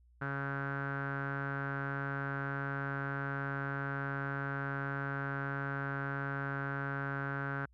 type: tone with low-pass filter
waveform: sawtooth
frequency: 138.59 Hz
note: C#3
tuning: in tune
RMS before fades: -37 dBFS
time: 0.21-7.66 s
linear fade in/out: 10 ms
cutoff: 1500 Hz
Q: 8.4
effects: added 60 Hz sine -61 dBFS peak until 7.73 s

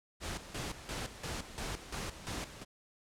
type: noise with tremolo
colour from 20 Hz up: pink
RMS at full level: -39 dBFS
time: 0.2-2.65 s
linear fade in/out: 50 ms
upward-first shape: square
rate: 2.9 Hz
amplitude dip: 70%
effects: low-pass 9000 Hz 12 dB/octave

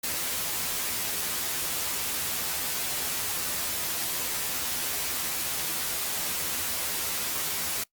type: noise with comb filter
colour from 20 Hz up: white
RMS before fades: -30 dBFS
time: 0.03-7.84 s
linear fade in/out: 10 ms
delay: 12 ms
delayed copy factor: +0.65
effects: noise-tail reverb RT60 0.1 s tail -22 dB re dry + Opus 48 kbps

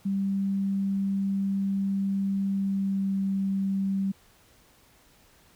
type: tone with pitch glide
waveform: sine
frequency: 196 to 194.53 Hz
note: G3 to G3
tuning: 0 to -13 cents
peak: -24 dBFS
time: 0.05-4.12 s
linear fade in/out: 10 ms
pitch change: -13 cents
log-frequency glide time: 2.54-3.15 s
effects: pink hiss -59 dBFS RMS until 5.55 s

